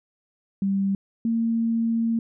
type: tone pair in turn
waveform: sine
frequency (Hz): 196 / 228.7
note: G3 / A#3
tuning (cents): 0 / -33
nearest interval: minor third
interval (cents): 267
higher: second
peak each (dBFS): -20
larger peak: neither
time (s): 0.62-0.95 / 1.25-2.19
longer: second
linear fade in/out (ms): 2
effects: none